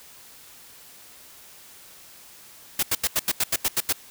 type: noise bursts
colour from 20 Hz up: white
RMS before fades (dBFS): -22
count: 10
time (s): 2.79-3.927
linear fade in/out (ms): 5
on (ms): 39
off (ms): 83
effects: white hiss -48 dBFS RMS until 4.1 s